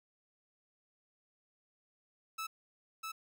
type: tone with echo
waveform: sawtooth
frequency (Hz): 1309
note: E6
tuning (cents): -13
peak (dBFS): -34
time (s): 2.38-2.47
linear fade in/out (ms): 10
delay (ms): 650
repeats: 1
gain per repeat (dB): -2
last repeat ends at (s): 3.12
effects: none